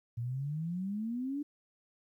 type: exponential sweep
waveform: sine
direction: up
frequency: 114.5 to 297.2 Hz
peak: -33 dBFS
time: 0.17-1.43 s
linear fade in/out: 10 ms
effects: 12-bit